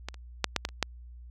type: clicks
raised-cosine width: 0.2 ms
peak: -17 / -29 / -6 / -8 / -11 / -29 / -7 dBFS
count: 7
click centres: 0.086 / 0.143 / 0.443 / 0.563 / 0.651 / 0.689 / 0.827 s
effects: added 60 Hz sine -44 dBFS peak until 1.3 s